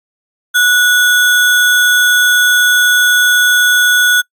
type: tone with sample-and-hold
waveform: sine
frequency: 1468 Hz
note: F#6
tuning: 14 cents flat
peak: -6 dBFS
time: 0.54-4.22 s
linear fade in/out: 20 ms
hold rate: 4900 Hz
effects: noise-tail reverb RT60 0.1 s tail -24 dB re dry + MP3 96 kbps